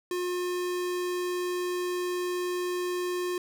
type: tone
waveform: square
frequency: 358.1 Hz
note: F4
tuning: 43 cents sharp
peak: -29 dBFS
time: 0.11-3.38 s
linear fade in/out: 2 ms
effects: none